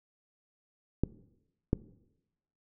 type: clicks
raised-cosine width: 3 ms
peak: -13 / -12 dBFS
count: 2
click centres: 1.036 / 1.731 s
effects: noise-tail reverb RT60 0.9 s tail -19 dB re dry